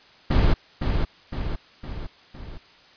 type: noise with echo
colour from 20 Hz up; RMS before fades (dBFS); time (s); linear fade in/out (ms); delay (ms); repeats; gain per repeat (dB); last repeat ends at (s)
brown; -17; 0.3-0.54; 10; 510; 4; -5; 2.58
effects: white hiss -52 dBFS RMS until 2.96 s + resampled to 11025 Hz